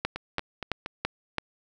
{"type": "two click trains", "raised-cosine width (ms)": 0.3, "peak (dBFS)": [-17, -10], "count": [4, 5], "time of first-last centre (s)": [[0.16, 0.861], [0.05, 1.383]], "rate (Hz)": [4.28, 3], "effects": []}